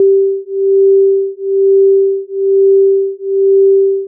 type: beating tone pair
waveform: sine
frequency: 389.8 / 390.9 Hz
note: G4 / G4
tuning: -10 / -5 cents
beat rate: 1.1 Hz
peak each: -10 dBFS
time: 0-4.07 s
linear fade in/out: 2 ms
effects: none